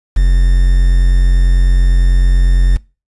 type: tone with quantisation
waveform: triangle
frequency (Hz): 44.52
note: F1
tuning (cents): +34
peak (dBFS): -4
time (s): 0.16-2.77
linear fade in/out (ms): 10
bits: 5
effects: noise-tail reverb RT60 0.3 s tail -23 dB re dry + resampled to 24000 Hz